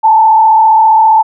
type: tone with frequency modulation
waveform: sine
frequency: 880 Hz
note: A5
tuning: in tune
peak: -3 dBFS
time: 0.03-1.23 s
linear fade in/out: 20 ms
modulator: 35 Hz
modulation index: 0.72
effects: none